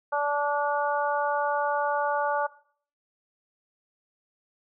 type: harmonic tone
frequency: 290 Hz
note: D4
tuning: 22 cents flat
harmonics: 2 / 3 / 4 / 5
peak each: -28 / -27 / -31 / -32 dBFS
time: 0.12-2.47 s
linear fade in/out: 10 ms
effects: noise-tail reverb RT60 0.5 s tail -17 dB re dry